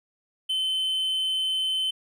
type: tone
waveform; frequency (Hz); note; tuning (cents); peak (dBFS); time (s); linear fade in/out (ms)
triangle; 3064; G7; -40; -22; 0.49-1.91; 10
effects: none